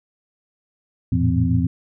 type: tone cluster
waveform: sine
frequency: 85.4 / 108.5 / 115.5 / 169 / 256.8 Hz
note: F2 / A2 / A#2 / E3 / C4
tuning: -38 / -24 / -16 / +43 / -32 cents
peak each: -22 dBFS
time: 1.12-1.67 s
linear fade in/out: 5 ms
effects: none